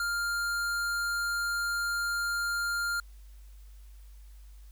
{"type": "tone with hard clipping", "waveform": "sine", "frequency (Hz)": 1400, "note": "F6", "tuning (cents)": 4, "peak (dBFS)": -30, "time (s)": [0, 3], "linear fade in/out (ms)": 2, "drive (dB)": 17, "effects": ["added 50 Hz sine -47 dBFS peak until 4.71 s", "white hiss -65 dBFS RMS until 4.71 s"]}